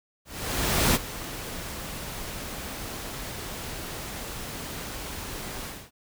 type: noise with ADSR envelope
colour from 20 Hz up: pink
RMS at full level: -21 dBFS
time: 0.25-5.91 s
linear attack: 700 ms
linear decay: 27 ms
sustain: -15 dB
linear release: 250 ms
effects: none